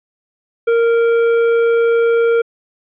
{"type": "tone with tanh clipping", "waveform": "triangle", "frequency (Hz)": 463.8, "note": "A#4", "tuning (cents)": -9, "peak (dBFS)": -12, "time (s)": [0.67, 2.42], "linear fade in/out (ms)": 10, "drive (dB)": 14, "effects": ["resampled to 8000 Hz"]}